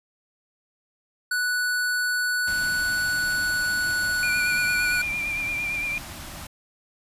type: tone with pitch glide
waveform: square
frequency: 1480 to 1471.5 Hz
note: F#6 to F#6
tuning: 0 to -10 cents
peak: -23 dBFS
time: 1.31-5.02 s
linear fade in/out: 5 ms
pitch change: -10 cents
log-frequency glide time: 2.82-4.77 s
type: band-stop noise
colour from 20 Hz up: pink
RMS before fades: -38 dBFS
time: 2.47-6.47 s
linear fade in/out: 5 ms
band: 360 to 550 Hz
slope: 96 dB/octave
type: tone with vibrato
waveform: sine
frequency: 2386 Hz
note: D7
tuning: 27 cents sharp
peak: -25 dBFS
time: 4.23-5.98 s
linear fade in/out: 0 ms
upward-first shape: sine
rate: 8.8 Hz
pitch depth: 31 cents each way
effects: resampled to 32000 Hz